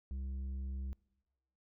sine tone with tanh clipping, 66.4 Hz, C2, 26 cents sharp, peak -39 dBFS, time 0.11-0.93 s, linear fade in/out 0 ms, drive 7 dB, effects noise-tail reverb RT60 1.0 s tail -24 dB re dry

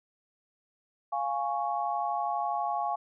sine chord, Db major, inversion first, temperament equal, 698.5 / 830.6 / 1108.7 Hz, F5 / Ab5 / Db6, 0 / 0 / 0 cents, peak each -32 / -31 / -34 dBFS, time 1.12-2.96 s, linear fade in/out 10 ms, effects none

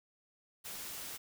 white noise, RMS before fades -44 dBFS, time 0.64-1.18 s, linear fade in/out 20 ms, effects none

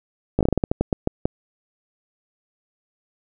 slowing click train, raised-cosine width 2 ms, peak -5 dBFS, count 13, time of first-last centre 0.39-1.255 s, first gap 17 ms, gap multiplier 1.24, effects none

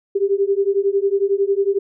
sine beating tone pair, 390.9 / 401.9 Hz, G4 / G4, -5 / +43 cents, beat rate 11 Hz, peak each -18 dBFS, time 0.15-1.79 s, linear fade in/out 10 ms, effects none

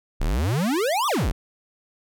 square exponential two-way sweep, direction up then down, 30.87 to 1236 to 30.87 Hz, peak -21 dBFS, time 0.2-1.32 s, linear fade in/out 10 ms, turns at 1.07 s, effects none

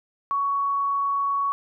sine tone, 1118 Hz, C#6, 14 cents sharp, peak -21 dBFS, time 0.31-1.52 s, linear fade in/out 0 ms, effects none

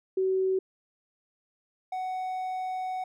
sine / triangle tone pair in turn, 378.3 / 744.5 Hz, F#4 / F#5, +38 / +11 cents, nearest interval octave, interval 1173 cents, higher second, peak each -23 / -28 dBFS, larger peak first, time 0.17-0.59 / 1.92-3.04 s, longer second, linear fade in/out 5 ms, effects none

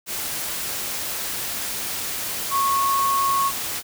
sine tone in noise, 1100 Hz, C#6, 14 cents flat, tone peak -18 dBFS, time 2.5-3.52 s, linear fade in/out 50 ms, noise white, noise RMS -28 dBFS, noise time 0.06-3.83 s, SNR +7 dB, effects none

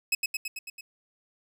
sawtooth tone with echo, 2568 Hz, E7, 46 cents flat, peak -19 dBFS, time 0.12-0.15 s, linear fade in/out 5 ms, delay 110 ms, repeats 6, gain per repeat -3 dB, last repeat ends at 0.81 s, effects none

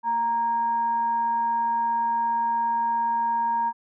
sine tone with frequency modulation, 932.3 Hz, A#5, in tune, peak -21 dBFS, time 0.03-3.73 s, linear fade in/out 50 ms, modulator 703 Hz, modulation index 0.2, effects none

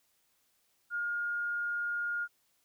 sine tone, 1421 Hz, F6, 30 cents sharp, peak -31 dBFS, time 0.9-2.28 s, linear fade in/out 50 ms, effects white hiss -73 dBFS RMS until 2.64 s

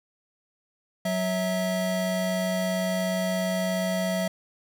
square tone pair together, 185 / 652.1 Hz, F#3 / E5, 0 / -19 cents, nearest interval octave + minor seventh, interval 2181 cents, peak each -28 dBFS, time 1.05-4.28 s, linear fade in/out 5 ms, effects none

